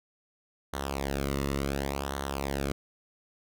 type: tone with flanger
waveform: sawtooth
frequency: 69.3 Hz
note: C#2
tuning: in tune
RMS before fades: -32 dBFS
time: 0.73-2.72 s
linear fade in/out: 5 ms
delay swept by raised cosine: 0.4 to 1.28 ms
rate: 0.69 Hz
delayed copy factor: -0.75
effects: none